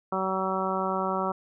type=harmonic tone; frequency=189.5 Hz; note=F#3; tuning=42 cents sharp; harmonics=1 / 2 / 3 / 4 / 5 / 6 / 7; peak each=-33 / -33 / -33 / -33 / -33 / -33 / -33 dBFS; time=0.12-1.32 s; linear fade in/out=5 ms; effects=none